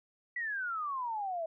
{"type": "exponential sweep", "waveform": "sine", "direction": "down", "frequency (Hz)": [1975.5, 636], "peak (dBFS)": -33, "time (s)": [0.36, 1.46], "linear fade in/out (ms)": 5, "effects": []}